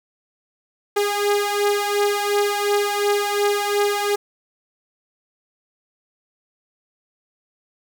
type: beating tone pair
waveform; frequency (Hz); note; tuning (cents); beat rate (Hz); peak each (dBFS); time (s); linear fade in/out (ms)
sawtooth; 408.4 / 411.2; G#4 / G#4; -29 / -17; 2.8; -16 / -19; 0.96-4.16; 10
effects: none